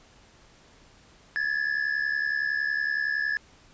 triangle tone pair together, 1675 / 1745.8 Hz, G#6 / A6, +14 / -14 cents, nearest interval minor second, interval 72 cents, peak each -26 dBFS, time 1.36-3.37 s, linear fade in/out 0 ms, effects pink hiss -56 dBFS RMS until 3.73 s + resampled to 16000 Hz

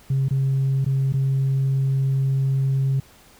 sine tone with dropouts, 135 Hz, C#3, 45 cents flat, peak -16 dBFS, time 0.1-3 s, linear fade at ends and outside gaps 5 ms, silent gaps 0.285-0.308 / 0.846-0.862 / 1.125-1.138 s, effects tanh soft clip ceiling -15 dBFS + pink hiss -51 dBFS RMS until 3.39 s

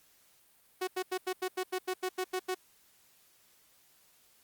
sawtooth tone bursts, 370 Hz, F#4, in tune, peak -27 dBFS, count 12, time 0.81-2.547 s, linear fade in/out 10 ms, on 65 ms, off 87 ms, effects white hiss -65 dBFS RMS until 4.43 s + Opus 48 kbps

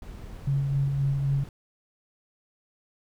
brown noise, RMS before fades -40 dBFS, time 0.02-1.49 s, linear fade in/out 2 ms
sine tone with tremolo, 138.5 Hz, C#3, 1 cent flat, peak -21 dBFS, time 0.47-1.44 s, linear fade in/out 5 ms, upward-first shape sine, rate 3.8 Hz, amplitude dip 35%
effects none

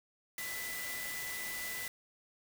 sine tone in noise, 1992 Hz, B6, 14 cents sharp, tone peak -41 dBFS, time 0.38-1.88 s, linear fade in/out 2 ms, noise white, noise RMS -42 dBFS, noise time 0.38-1.88 s, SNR -2 dB, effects none

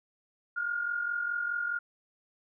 sine tone pair together, 1414 / 1458.8 Hz, F6 / F#6, +21 / -25 cents, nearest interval minor second, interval 54 cents, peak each -30 / -37 dBFS, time 0.56-1.79 s, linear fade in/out 10 ms, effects none

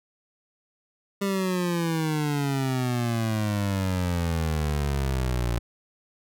25% pulse exponential sweep, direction down, 200.1 to 57.8 Hz, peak -20 dBFS, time 1.21-5.59 s, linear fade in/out 10 ms, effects none

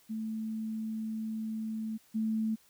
sine tone pair in turn, 220 / 220 Hz, A3 / A3, 0 / 0 cents, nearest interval unison, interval 0 cents, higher neither, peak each -33 / -28 dBFS, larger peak second, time 0.09-1.98 / 2.14-2.56 s, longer first, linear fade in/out 20 ms, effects white hiss -64 dBFS RMS until 2.69 s

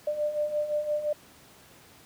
sine beating tone pair, 593 / 598.8 Hz, D5 / D5, +17 / +33 cents, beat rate 5.8 Hz, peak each -33 / -27 dBFS, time 0.07-1.13 s, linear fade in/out 5 ms, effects pink hiss -54 dBFS RMS until 2.05 s + high-pass 80 Hz 12 dB/octave

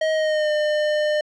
square tone with pitch glide, 631 to 603.6 Hz, D#5 to D5, +24 to +47 cents, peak -19 dBFS, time 0.01-1.21 s, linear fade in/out 5 ms, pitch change -77 cents, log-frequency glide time 0.12-0.51 s, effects low-pass 4000 Hz 12 dB/octave

